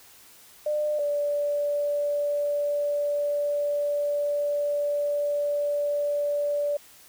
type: tone pair in turn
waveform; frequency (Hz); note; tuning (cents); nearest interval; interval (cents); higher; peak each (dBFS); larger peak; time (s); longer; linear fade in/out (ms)
sine; 600 / 581.2; D5 / D5; +37 / -18; minor second; 55; first; -23 / -23; neither; 0.66-0.99 / 0.99-6.77; second; 5
effects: white hiss -52 dBFS RMS until 7.08 s

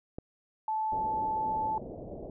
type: click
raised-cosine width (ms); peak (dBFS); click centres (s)
2; -24; 0.185
type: tone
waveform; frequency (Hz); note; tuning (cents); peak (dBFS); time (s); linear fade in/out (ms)
sine; 872; A5; -16; -28; 0.68-1.78; 2
type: low-pass noise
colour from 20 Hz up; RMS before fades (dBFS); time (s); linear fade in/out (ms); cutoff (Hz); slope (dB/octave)
white; -42; 0.92-2.3; 2; 660; 48
effects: none

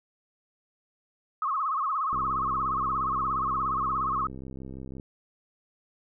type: tone with vibrato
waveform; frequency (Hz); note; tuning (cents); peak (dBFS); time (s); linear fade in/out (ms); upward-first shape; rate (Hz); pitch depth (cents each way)
sine; 1174.7; D6; 0; -25; 1.42-4.27; 2; sine; 17; 170
type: click train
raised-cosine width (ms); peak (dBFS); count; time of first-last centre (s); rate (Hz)
3; -28; 190; 2.13-4.998; 65.9
effects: none

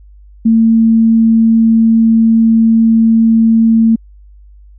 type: tone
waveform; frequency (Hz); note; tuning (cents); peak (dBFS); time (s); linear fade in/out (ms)
sine; 225.6; A3; +44; -5; 0.45-3.96; 10
effects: added 50 Hz sine -36 dBFS peak until 4.78 s

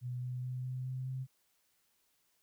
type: tone with pitch steps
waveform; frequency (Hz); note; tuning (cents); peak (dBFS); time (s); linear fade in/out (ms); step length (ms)
sine; 124.3 / 125.53 / 126.77 / 128.02 / 129.28 / 130.56; B2 / B2 / B2 / C3 / C3 / C3; +12 / +29 / +46 / -37 / -20 / -3; -36; 0.01-1.27; 50; 210
effects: white hiss -75 dBFS RMS until 2.42 s

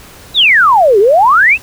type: exponential two-way sweep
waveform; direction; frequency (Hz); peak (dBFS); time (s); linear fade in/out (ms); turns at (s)
sine; down then up; 4000 to 380 to 2776; -4; 0.34-1.58; 50; 0.99
effects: pink hiss -36 dBFS RMS until 1.62 s

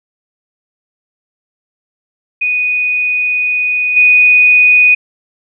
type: tone with level steps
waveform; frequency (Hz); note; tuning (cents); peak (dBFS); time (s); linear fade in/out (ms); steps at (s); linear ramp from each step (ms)
sine; 2481; D#7; -6; -11 / -4; 2.41-4.95; 10; 3.96; 10
effects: none

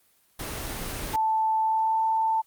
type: noise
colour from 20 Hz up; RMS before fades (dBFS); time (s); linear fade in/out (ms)
pink; -33; 0.39-1.16; 5
type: tone with pitch glide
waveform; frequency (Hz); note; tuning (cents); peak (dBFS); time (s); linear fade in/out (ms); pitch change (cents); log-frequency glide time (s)
sine; 880 to 888.7; A5 to A5; 0 to +17; -21; 1.13-2.42; 20; +17; 1.6-2
effects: white hiss -64 dBFS RMS until 2.46 s + Opus 24 kbps

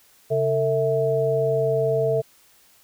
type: tone cluster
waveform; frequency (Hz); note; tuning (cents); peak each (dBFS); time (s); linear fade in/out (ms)
sine; 135.9 / 450.1 / 652; C#3 / A4 / E5; -34 / +39 / -19; -26 / -21 / -23; 0.3-2.22; 20
effects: white hiss -56 dBFS RMS until 2.83 s

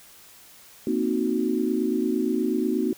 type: chord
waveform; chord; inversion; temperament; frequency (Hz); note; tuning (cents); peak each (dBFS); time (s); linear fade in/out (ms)
sine; C half-diminished seventh; third; equal; 233.1 / 261.6 / 311.1 / 370; Bb3 / C4 / Eb4 / Gb4; 0 / 0 / 0 / 0; -27; 0.87-2.93; 2
effects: white hiss -50 dBFS RMS until 2.97 s

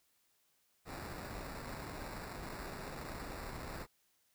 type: noise with sample-and-hold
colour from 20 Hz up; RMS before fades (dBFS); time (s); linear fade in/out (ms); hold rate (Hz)
pink; -45; 0.85-3.87; 50; 3150
effects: white hiss -75 dBFS RMS until 4.34 s

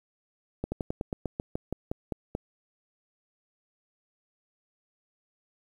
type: slowing click train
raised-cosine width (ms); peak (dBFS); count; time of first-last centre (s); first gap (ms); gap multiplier
2; -17; 13; 0.64-2.351; 80; 1.1
effects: 9-bit

